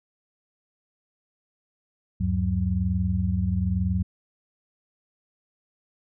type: tone cluster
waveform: sine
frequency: 76.7 / 97.7 / 185 Hz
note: D#2 / G2 / F#3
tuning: -24 / -5 / 0 cents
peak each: -26 dBFS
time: 2.2-4.03 s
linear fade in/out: 10 ms
effects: none